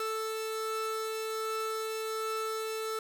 45% pulse tone pair together, 440 / 1321.3 Hz, A4 / E6, 0 / +4 cents, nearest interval octave + perfect fifth, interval 1904 cents, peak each -34 / -37 dBFS, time 0-2.99 s, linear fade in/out 2 ms, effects none

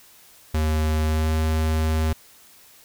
square tone with pitch glide, 77.78 to 78.87 Hz, D#2 to D#2, 0 to +24 cents, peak -20 dBFS, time 0.54-2.13 s, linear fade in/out 5 ms, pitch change +24 cents, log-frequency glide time 1.04-1.33 s, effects white hiss -51 dBFS RMS until 2.84 s

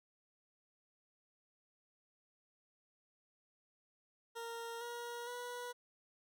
20% pulse tone with pitch steps, 463.5 / 475.7 / 488.2 Hz, A#4 / A#4 / B4, -10 / +35 / -20 cents, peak -38 dBFS, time 4.35-5.73 s, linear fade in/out 20 ms, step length 460 ms, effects none

